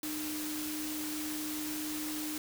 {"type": "tone in noise", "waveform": "sine", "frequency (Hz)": 305, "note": "D#4", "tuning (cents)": -34, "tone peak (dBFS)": -37, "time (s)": [0.03, 2.38], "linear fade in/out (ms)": 2, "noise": "white", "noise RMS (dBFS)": -40, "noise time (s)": [0.03, 2.38], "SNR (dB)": 0, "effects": []}